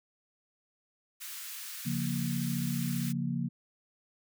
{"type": "high-pass noise", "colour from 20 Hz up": "white", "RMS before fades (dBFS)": -42, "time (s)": [1.2, 3.13], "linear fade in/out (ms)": 20, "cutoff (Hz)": 1300, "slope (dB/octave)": 24}
{"type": "chord", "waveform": "sine", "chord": "Bb minor", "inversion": "first", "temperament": "just", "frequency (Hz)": [139.85, 174.81, 233.1], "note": ["Db3", "F3", "Bb3"], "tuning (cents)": [16, 2, 0], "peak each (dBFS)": -34, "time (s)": [1.85, 3.49], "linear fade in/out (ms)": 20}
{"effects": []}